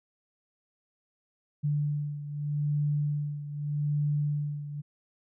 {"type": "beating tone pair", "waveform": "sine", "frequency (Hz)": [146.83, 147.65], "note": ["D3", "D3"], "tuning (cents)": [0, 10], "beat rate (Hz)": 0.82, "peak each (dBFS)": [-28, -33], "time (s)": [1.63, 4.82], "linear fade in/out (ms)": 20, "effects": []}